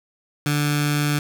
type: tone with notch filter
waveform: 15% pulse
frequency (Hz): 146.83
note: D3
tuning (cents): 0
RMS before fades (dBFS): -21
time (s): 0.46-1.19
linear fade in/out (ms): 2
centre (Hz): 520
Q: 0.58
effects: none